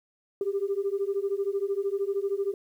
sine beating tone pair, 390.6 / 403.6 Hz, G4 / G#4, -6 / -49 cents, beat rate 13 Hz, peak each -28 dBFS, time 0.41-2.54 s, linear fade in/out 2 ms, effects tanh soft clip ceiling -19 dBFS + 10-bit

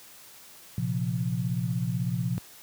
sine chord, Bb suspended second, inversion none, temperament equal with one note detuned, 116.54 / 132.72 / 174.61 Hz, Bb2 / C3 / F3, 0 / +25 / 0 cents, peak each -30 dBFS, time 0.78-2.38 s, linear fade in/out 0 ms, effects white hiss -50 dBFS RMS until 2.62 s + high-pass 60 Hz 12 dB/octave

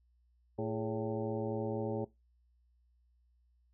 harmonic tone with a mistuned harmonic, 111.6 Hz, A2, 25 cents sharp, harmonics 1 / 2 / 3 / 4 / 5 / 6 / 7 / 8, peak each -40 / -40 / -41 / -38 / -41 / -52 / -46 / -51 dBFS, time 0.58-2.05 s, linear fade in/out 10 ms, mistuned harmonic 4, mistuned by -110 cents, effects noise-tail reverb RT60 0.2 s tail -20 dB re dry + added 60 Hz sine -67 dBFS peak until 3.73 s

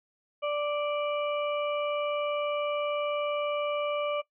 harmonic tone, 587 Hz, D5, 1 cent flat, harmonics 1 / 2 / 4 / 5, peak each -28 / -34 / -40 / -42 dBFS, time 0.42-4.22 s, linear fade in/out 20 ms, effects noise-tail reverb RT60 0.1 s tail -19 dB re dry

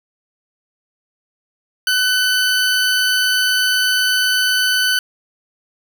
20% pulse tone, 1504 Hz, F#6, 28 cents sharp, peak -9 dBFS, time 1.87-4.99 s, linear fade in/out 2 ms, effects none

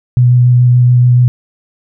sine tone with vibrato, 123.47 Hz, B2, in tune, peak -4 dBFS, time 0.17-1.28 s, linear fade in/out 0 ms, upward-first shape square, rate 7 Hz, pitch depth 9 cents each way, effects none

